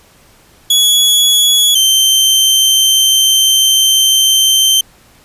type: tone pair in turn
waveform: sawtooth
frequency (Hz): 3374 / 3117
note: G#7 / G7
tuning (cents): +27 / -11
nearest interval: minor second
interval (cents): 138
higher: first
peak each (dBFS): -4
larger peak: neither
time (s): 0.7-1.75 / 1.75-4.81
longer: second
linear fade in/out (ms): 5
effects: pink hiss -46 dBFS RMS until 5.24 s + resampled to 32000 Hz